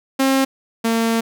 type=tone pair in turn; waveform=sawtooth; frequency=268 / 227.8 Hz; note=C4 / A#3; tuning=+42 / -40 cents; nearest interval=minor third; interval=282 cents; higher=first; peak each=-10 / -12 dBFS; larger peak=first; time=0.19-0.45 / 0.84-1.21 s; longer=second; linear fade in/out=10 ms; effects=none